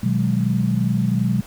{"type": "chord", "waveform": "sine", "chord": "G# minor seventh", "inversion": "first", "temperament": "equal", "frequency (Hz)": [123.47, 155.56, 185, 207.7], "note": ["B2", "D#3", "F#3", "G#3"], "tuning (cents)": [0, 0, 0, 0], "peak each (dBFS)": [-21, -27, -21, -22], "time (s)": [0.03, 1.41], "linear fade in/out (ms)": 5, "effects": ["pink hiss -43 dBFS RMS until 1.46 s"]}